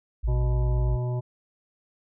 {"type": "tone", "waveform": "sine", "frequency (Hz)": 55, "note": "A1", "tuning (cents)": 0, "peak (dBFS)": -22, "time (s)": [0.23, 0.97], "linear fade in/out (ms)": 20}
{"type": "harmonic tone", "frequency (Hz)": 123.47, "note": "B2", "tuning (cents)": 0, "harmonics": [1, 3, 5, 7, 8], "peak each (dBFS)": [-25, -37, -39, -44, -48], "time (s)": [0.27, 1.21], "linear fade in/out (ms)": 20}
{"effects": []}